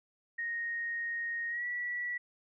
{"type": "tone with pitch glide", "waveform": "sine", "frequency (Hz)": [1864.7, 1946.1], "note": ["A#6", "B6"], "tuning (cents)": [0, -26], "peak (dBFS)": -33, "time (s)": [0.38, 2.18], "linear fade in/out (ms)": 10, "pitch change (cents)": 74, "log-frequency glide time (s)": [1.49, 1.65], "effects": []}